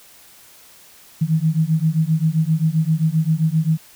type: beating tone pair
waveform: sine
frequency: 155.56 / 163.16 Hz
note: D#3 / E3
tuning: 0 / -17 cents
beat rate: 7.6 Hz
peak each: -18 dBFS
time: 1.21-3.78 s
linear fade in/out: 10 ms
effects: white hiss -47 dBFS RMS until 3.95 s